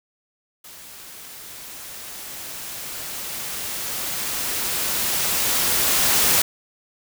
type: noise with level ramp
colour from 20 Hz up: white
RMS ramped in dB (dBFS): -42 to -17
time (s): 0.64-6.42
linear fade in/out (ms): 5
effects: none